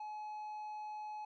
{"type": "tone", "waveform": "triangle", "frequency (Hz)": 849, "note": "G#5", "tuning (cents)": 38, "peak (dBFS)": -40, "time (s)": [0, 1.25], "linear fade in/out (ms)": 5, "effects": ["resampled to 16000 Hz"]}